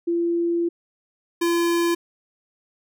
sine / square tone pair in turn, 341.1 / 341.1 Hz, F4 / F4, -41 / -41 cents, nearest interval unison, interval 0 cents, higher neither, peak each -19 dBFS, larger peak neither, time 0.07-0.69 / 1.41-1.95 s, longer first, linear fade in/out 10 ms, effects none

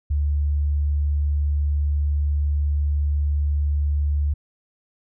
sine tone, 72.9 Hz, D2, 12 cents flat, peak -18 dBFS, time 0.1-4.34 s, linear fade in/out 10 ms, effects none

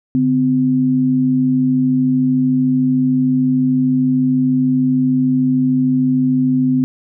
sine tone pair together, 143.14 / 256.6 Hz, D3 / C4, -44 / -34 cents, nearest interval minor seventh, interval 1010 cents, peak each -20 / -12 dBFS, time 0.15-6.84 s, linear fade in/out 0 ms, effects none

